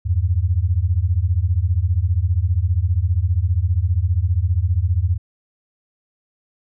sine beating tone pair, 81.4 / 96.4 Hz, E2 / G2, -21 / -28 cents, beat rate 15 Hz, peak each -18 dBFS, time 0.05-5.18 s, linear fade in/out 20 ms, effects none

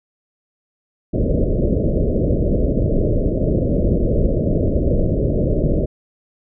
pink low-pass noise, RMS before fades -17 dBFS, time 1.13-5.86 s, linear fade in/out 10 ms, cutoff 620 Hz, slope 96 dB/octave, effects none

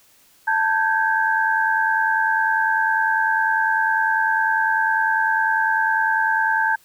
sine tone cluster, 888 / 1563 / 1653 Hz, A5 / G6 / G#6, +16 / -6 / -9 cents, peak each -20 / -20 / -24 dBFS, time 0.47-6.76 s, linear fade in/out 10 ms, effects white hiss -55 dBFS RMS until 6.84 s

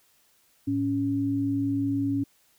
sine tone pair together, 109.21 / 278.7 Hz, A2 / C#4, -12 / +9 cents, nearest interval octave + major third, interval 1621 cents, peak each -31 / -24 dBFS, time 0.67-2.24 s, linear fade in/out 10 ms, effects white hiss -64 dBFS RMS until 2.58 s

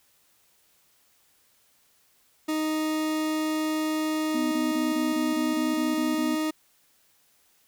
40% pulse tone, 311.1 Hz, D#4, in tune, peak -24 dBFS, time 2.48-6.51 s, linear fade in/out 10 ms
sine tone bursts, 250 Hz, B3, 21 cents sharp, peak -27 dBFS, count 10, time 4.34-6.356 s, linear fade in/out 10 ms, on 180 ms, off 24 ms
effects white hiss -64 dBFS RMS until 7.67 s

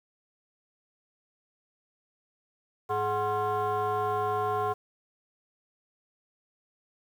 sine tone with frequency modulation, 740 Hz, F#5, in tune, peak -24 dBFS, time 2.89-4.74 s, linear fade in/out 20 ms, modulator 318 Hz, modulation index 1.4, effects tanh soft clip ceiling -23 dBFS + 9-bit

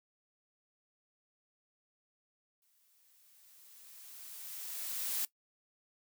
blue noise with exponential growth, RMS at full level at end -34 dBFS, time 2.62-5.25 s, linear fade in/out 2 ms, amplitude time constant 570 ms, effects noise-tail reverb RT60 0.1 s tail -19 dB re dry

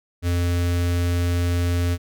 square tone with notch filter, 87.31 Hz, F2, in tune, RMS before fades -21 dBFS, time 0.22-1.98 s, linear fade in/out 50 ms, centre 890 Hz, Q 1.6, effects none

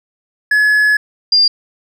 triangle / sine tone pair in turn, 1700 / 4799 Hz, G#6 / D8, +40 / +37 cents, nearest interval octave + tritone, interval 1797 cents, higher second, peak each -7 dBFS, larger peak neither, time 0.51-0.97 / 1.32-1.48 s, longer first, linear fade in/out 5 ms, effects none

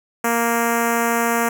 5% pulse tone with notch filter, 233.1 Hz, A#3, in tune, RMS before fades -19 dBFS, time 0.24-1.49 s, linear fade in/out 5 ms, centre 3600 Hz, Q 0.51, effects none

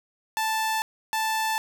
sawtooth tone pair in turn, 880 / 880 Hz, A5 / A5, 0 / 0 cents, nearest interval unison, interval 0 cents, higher neither, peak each -20 dBFS, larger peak neither, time 0.37-0.82 / 1.13-1.58 s, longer neither, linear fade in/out 0 ms, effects none

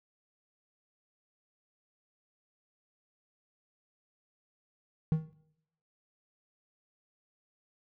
triangle tone with exponential decay, 157.7 Hz, D#3, 24 cents sharp, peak -19 dBFS, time 5.12-5.33 s, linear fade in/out 0 ms, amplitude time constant 44 ms, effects noise-tail reverb RT60 0.7 s tail -17 dB re dry

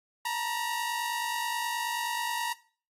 sawtooth tone pair together, 907.6 / 957 Hz, A#5 / A#5, -47 / +45 cents, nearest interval minor second, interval 92 cents, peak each -30 / -27 dBFS, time 0.25-2.53 s, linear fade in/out 5 ms, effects noise-tail reverb RT60 0.4 s tail -18 dB re dry + AAC 48 kbps

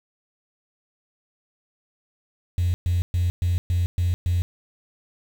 triangle tone bursts, 88.4 Hz, F2, 22 cents sharp, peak -15 dBFS, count 7, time 2.58-4.42 s, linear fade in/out 0 ms, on 160 ms, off 120 ms, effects tanh soft clip ceiling -16 dBFS + 7-bit

